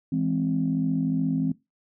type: chord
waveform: sine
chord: E augmented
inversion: none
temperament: equal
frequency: 164.81 / 207.7 / 261.6 Hz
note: E3 / G#3 / B#3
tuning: 0 / 0 / 0 cents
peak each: -26 / -30 / -24 dBFS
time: 0.12-1.52 s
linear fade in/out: 5 ms
effects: noise-tail reverb RT60 0.2 s tail -19 dB re dry + tanh soft clip ceiling -13 dBFS